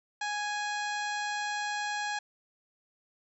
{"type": "harmonic tone", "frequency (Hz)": 830.6, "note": "G#5", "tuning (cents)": 0, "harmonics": [1, 2, 3, 4, 5, 6, 7, 8, 9], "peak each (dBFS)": [-34, -35, -42, -44, -43, -51, -47, -53, -48], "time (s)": [0.21, 2.19], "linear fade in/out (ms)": 5, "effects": []}